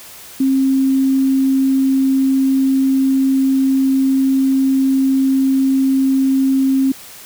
sine tone, 267.4 Hz, C4, 38 cents sharp, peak -11 dBFS, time 0.4-6.92 s, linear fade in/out 5 ms, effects white hiss -37 dBFS RMS until 7.25 s

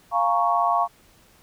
sine chord, Bb minor seventh, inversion second, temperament equal with one note detuned, 698.5 / 834 / 932.3 / 1108.7 Hz, F5 / Ab5 / Bb5 / Db6, 0 / +7 / 0 / 0 cents, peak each -22 / -28 / -25 / -22 dBFS, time 0.11-0.88 s, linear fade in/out 50 ms, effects pink hiss -56 dBFS RMS until 1.42 s

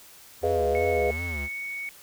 square tone with vibrato, 78.9 Hz, D#2, 25 cents sharp, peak -32 dBFS, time 0.41-1.49 s, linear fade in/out 50 ms, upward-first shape sine, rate 2.7 Hz, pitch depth 180 cents each way
sine chord, F half-diminished seventh, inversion first, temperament equal, 415.3 / 493.9 / 622.3 / 698.5 Hz, Ab4 / Cb5 / Eb5 / F5, 0 / 0 / 0 / 0 cents, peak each -26 / -26 / -30 / -29 dBFS, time 0.43-1.11 s, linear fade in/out 5 ms
sine tone with pitch glide, 2200 to 2226 Hz, C#7 to C#7, -14 to +7 cents, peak -31 dBFS, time 0.75-1.89 s, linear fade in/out 0 ms, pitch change +21 cents, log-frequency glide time 1.26-1.6 s
effects white hiss -50 dBFS RMS until 2.02 s

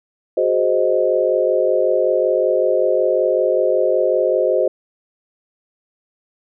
sine chord, Ab dominant seventh, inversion third, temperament equal, 370 / 415.3 / 523.3 / 622.3 Hz, Gb4 / Ab4 / C5 / Eb5, 0 / 0 / 0 / 0 cents, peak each -20 / -22 / -17 / -19 dBFS, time 0.37-4.68 s, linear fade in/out 5 ms, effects none

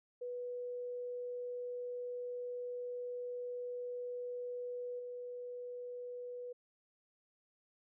sine tone with level steps, 491 Hz, B4, 10 cents flat, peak -39 / -42 dBFS, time 0.21-6.53 s, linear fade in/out 10 ms, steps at 4.99 s, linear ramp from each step 5 ms, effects none

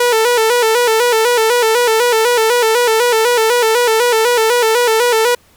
sawtooth tone with vibrato, 464.5 Hz, A#4, 6 cents flat, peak -6 dBFS, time 0-5.35 s, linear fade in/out 5 ms, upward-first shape square, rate 4 Hz, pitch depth 80 cents each way, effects pink hiss -50 dBFS RMS until 5.56 s

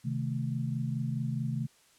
sine chord, A diminished, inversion first, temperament equal, 130.81 / 155.56 / 220 Hz, C3 / Eb3 / A3, 0 / 0 / 0 cents, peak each -32 / -35 / -36 dBFS, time 0.04-1.67 s, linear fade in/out 20 ms, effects white hiss -63 dBFS RMS until 1.98 s + low-pass 10000 Hz 12 dB/octave

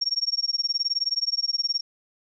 sine tone with tremolo, 5540 Hz, F8, 15 cents flat, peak -19 dBFS, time 0.01-1.81 s, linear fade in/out 10 ms, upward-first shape sine, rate 19 Hz, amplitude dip 100%, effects none

